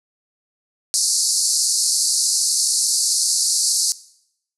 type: band-pass noise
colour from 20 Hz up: pink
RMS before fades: -19 dBFS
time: 0.94-3.92 s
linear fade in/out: 0 ms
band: 4300 to 11000 Hz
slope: 96 dB/octave
effects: noise-tail reverb RT60 0.7 s tail -18 dB re dry